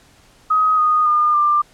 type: tone with pitch steps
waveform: sine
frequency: 1261 / 1236.5 / 1212.4 / 1188.9 Hz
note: D#6 / D#6 / D#6 / D6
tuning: +23 / -11 / -45 / +21 cents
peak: -12 dBFS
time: 0.5-1.62 s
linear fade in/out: 10 ms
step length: 280 ms
effects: pink hiss -51 dBFS RMS until 1.73 s + low-pass 10000 Hz 12 dB/octave